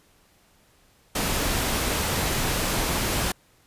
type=noise; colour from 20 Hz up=pink; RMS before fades=-25 dBFS; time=1.15-3.32 s; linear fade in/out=5 ms; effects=pink hiss -60 dBFS RMS until 3.66 s + resampled to 32000 Hz